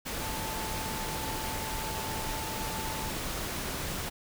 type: tone in noise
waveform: sine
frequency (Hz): 880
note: A5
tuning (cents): 0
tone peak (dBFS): -39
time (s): 0.2-3.11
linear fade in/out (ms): 20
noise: pink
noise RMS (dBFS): -35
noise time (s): 0.05-4.1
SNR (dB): -7
effects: none